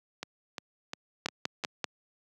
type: two click trains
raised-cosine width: 0.2 ms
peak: -12 / -18 dBFS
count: 4 / 5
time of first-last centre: 1.26-1.843 / 0.23-1.638 s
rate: 5.15 / 2.84 Hz
effects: high-pass 150 Hz 12 dB/octave